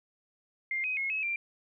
sine tone with pitch steps, 2108 / 2520 / 2166 / 2571 / 2369 Hz, C7 / D#7 / C#7 / E7 / D7, +12 / +21 / -41 / -44 / +14 cents, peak -29 dBFS, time 0.71-1.36 s, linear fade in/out 2 ms, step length 130 ms, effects none

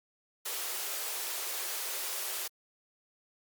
white high-pass noise, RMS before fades -36 dBFS, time 0.45-2.48 s, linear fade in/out 10 ms, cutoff 340 Hz, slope 96 dB/octave, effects Opus 48 kbps

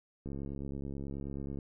click train, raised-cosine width 3 ms, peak -28 dBFS, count 93, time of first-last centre 0.26-1.588 s, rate 69.3 Hz, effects none

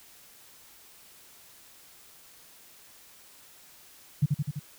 sine tone with echo, 145.8 Hz, D3, 12 cents flat, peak -18 dBFS, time 4.22-4.26 s, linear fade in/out 10 ms, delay 84 ms, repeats 4, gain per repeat -3 dB, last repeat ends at 4.596 s, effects white hiss -54 dBFS RMS until 4.78 s

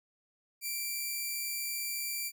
5% pulse tone, 2349 Hz, D7, in tune, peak -24 dBFS, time 0.61-2.32 s, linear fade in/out 50 ms, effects none

